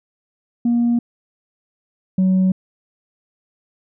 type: tone pair in turn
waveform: sine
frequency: 237.3 / 187.26 Hz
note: A#3 / F#3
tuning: +31 / +21 cents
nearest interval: major third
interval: 410 cents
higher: first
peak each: -12 / -10 dBFS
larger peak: second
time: 0.65-0.99 / 2.18-2.52 s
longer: neither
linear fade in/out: 5 ms
effects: tanh soft clip ceiling -11 dBFS